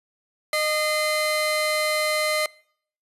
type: tone pair together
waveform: 30% pulse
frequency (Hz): 613.6 / 2068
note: D#5 / C7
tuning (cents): -24 / -21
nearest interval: octave + major sixth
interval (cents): 2103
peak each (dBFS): -21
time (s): 0.53-2.46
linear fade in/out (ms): 2
effects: noise-tail reverb RT60 0.6 s tail -24 dB re dry + resampled to 32000 Hz